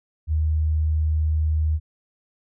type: tone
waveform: sine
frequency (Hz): 77.78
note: D#2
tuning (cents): 0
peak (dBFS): -18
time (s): 0.27-1.8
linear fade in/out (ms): 50
effects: none